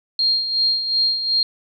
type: tone with tremolo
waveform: sine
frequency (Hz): 4220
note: C8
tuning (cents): +14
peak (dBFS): -14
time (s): 0.19-1.43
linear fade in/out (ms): 2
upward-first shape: sine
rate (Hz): 2.7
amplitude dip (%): 60
effects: none